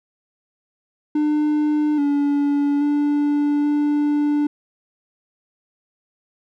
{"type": "tone with pitch steps", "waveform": "triangle", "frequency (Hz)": [300.3, 286.5, 291.6, 293.9], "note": ["D4", "D4", "D4", "D4"], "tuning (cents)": [39, -43, -12, 1], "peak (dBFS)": -14, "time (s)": [1.15, 4.47], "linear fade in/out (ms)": 5, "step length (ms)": 830, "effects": []}